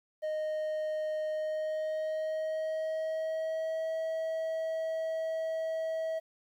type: tone with pitch glide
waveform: triangle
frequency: 619 to 644.5 Hz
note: D#5 to E5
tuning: -9 to -39 cents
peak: -29 dBFS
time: 0.22-6.2 s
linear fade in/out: 20 ms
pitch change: +70 cents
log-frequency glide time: 1.3-3.96 s
effects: 11-bit